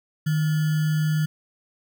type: tone with sample-and-hold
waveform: sine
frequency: 154.5 Hz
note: D#3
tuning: 12 cents flat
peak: -19 dBFS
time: 0.26-1.26 s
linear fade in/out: 10 ms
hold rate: 1575 Hz
effects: none